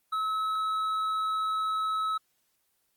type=tone with hard clipping; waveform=triangle; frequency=1292 Hz; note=E6; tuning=35 cents flat; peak=-28 dBFS; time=0.12-2.18 s; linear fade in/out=10 ms; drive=8 dB; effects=white hiss -73 dBFS RMS until 2.96 s + Opus 24 kbps